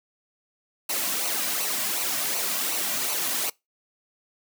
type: noise with flanger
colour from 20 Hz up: white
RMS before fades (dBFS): -27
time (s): 0.89-3.5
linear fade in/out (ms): 5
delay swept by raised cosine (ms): 0.57 to 2.37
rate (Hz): 2.7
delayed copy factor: -0.6
effects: noise-tail reverb RT60 0.2 s tail -24 dB re dry + high-pass 200 Hz 12 dB/octave